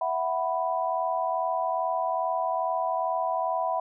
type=chord; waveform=sine; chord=E suspended second; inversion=none; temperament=just; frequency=659.3 / 741.7 / 988.9 Hz; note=E5 / F#5 / B5; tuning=0 / +4 / +2 cents; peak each=-29 dBFS; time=0.01-3.8 s; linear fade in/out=5 ms; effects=none